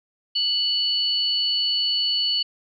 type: tone pair together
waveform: sine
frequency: 2960 / 4435 Hz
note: F#7 / C#8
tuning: 0 / 0 cents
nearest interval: perfect fifth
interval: 700 cents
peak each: -23 / -22 dBFS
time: 0.35-2.43 s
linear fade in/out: 10 ms
effects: none